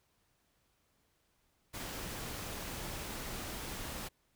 pink noise, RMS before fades -42 dBFS, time 1.73-4.09 s, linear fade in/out 20 ms, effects pink hiss -75 dBFS RMS until 4.35 s

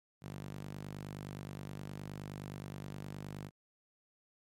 sawtooth tone with high-pass filter, 49.58 Hz, G1, 20 cents sharp, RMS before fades -45 dBFS, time 0.21-3.51 s, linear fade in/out 50 ms, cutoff 140 Hz, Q 2, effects MP3 64 kbps

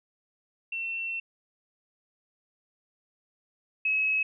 sine tone pair in turn, 2702 / 2568 Hz, E7 / E7, +42 / -46 cents, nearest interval minor second, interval 88 cents, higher first, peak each -30 / -23 dBFS, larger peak second, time 0.72-1.2 / 3.85-4.23 s, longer first, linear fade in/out 5 ms, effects none

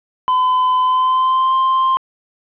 triangle tone with pitch glide, 1015 to 1049.6 Hz, B5 to C6, +47 to +5 cents, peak -10 dBFS, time 0.28-1.97 s, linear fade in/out 0 ms, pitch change +58 cents, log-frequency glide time 0.81-1.56 s, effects resampled to 8000 Hz + 8-bit

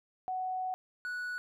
sine / triangle tone pair in turn, 744 / 1472.6 Hz, F#5 / F#6, +9 / -9 cents, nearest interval octave, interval 1182 cents, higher second, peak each -32 / -33 dBFS, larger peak first, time 0.28-0.74 / 1.05-1.38 s, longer first, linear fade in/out 0 ms, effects none

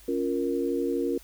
sine chord, Bb minor, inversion first, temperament equal, 277.2 / 349.2 / 466.2 Hz, Db4 / F4 / Bb4, 0 / 0 / 0 cents, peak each -29 dBFS, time 0.08-1.18 s, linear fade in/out 5 ms, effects added 50 Hz sine -52 dBFS peak until 1.23 s + white hiss -54 dBFS RMS until 1.23 s

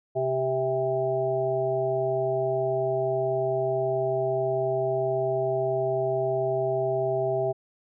harmonic tone with a mistuned harmonic, 130.81 Hz, C3, in tune, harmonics 1 / 3 / 5 / 6, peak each -33 / -27 / -26 / -35 dBFS, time 0.15-7.53 s, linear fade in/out 20 ms, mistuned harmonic 6, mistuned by +30 cents, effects none

